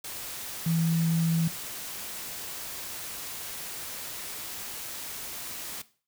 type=tone in noise; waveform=sine; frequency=164.81 Hz; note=E3; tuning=in tune; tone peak=-23 dBFS; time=0.66-1.48 s; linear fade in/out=5 ms; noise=white; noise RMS=-38 dBFS; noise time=0.04-5.82 s; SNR=+12 dB; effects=noise-tail reverb RT60 0.4 s tail -17 dB re dry